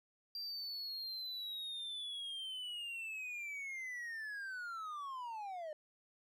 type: linear sweep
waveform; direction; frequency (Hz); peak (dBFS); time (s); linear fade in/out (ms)
triangle; down; 4738 to 596; -40; 0.35-5.73; 2
effects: none